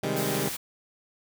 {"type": "chord", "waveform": "15% pulse", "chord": "Ab major seventh", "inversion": "first", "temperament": "equal", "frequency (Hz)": [130.81, 155.56, 196, 207.7], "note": ["C3", "Eb3", "G3", "Ab3"], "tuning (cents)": [0, 0, 0, 0], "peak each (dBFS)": [-26, -25, -27, -27], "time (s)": [0.03, 0.49], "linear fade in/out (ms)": 5}
{"type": "noise", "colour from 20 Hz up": "white", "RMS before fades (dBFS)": -34, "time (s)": [0.16, 0.57], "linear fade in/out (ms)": 10}
{"effects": []}